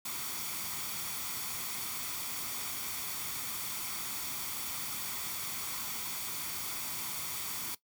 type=noise with comb filter; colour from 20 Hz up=white; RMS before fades=-38 dBFS; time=0.05-7.75 s; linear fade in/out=5 ms; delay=0.88 ms; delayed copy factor=+0.5; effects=noise-tail reverb RT60 0.1 s tail -17 dB re dry + high-pass 80 Hz 12 dB/octave